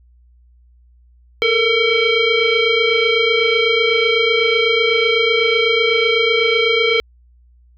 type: tone with frequency modulation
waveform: sine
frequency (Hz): 1367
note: F6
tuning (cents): -37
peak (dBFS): -12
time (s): 1.42-7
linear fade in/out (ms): 0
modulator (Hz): 902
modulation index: 2.2
effects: added 60 Hz sine -47 dBFS peak until 7.77 s